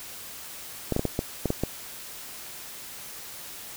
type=clicks; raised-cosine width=2 ms; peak=-11 dBFS; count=8; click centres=0.923 / 0.964 / 0.994 / 1.053 / 1.191 / 1.457 / 1.504 / 1.636 s; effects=white hiss -41 dBFS RMS until 3.76 s